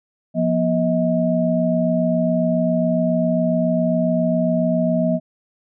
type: tone cluster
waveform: sine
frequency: 173.8 / 241.1 / 635 Hz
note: F3 / B3 / D#5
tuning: -8 / -41 / +35 cents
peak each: -20 dBFS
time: 0.34-5.2 s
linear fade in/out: 50 ms
effects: none